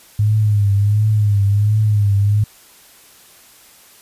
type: tone with vibrato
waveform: sine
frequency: 103.83 Hz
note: G#2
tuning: in tune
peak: -11 dBFS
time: 0.19-2.44 s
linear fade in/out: 5 ms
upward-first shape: triangle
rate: 1.4 Hz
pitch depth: 78 cents each way
effects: white hiss -46 dBFS RMS until 4.01 s + resampled to 32000 Hz